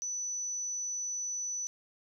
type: tone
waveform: sine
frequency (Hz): 5970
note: F#8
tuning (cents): +15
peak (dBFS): -33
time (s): 0.02-1.67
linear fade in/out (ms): 0
effects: none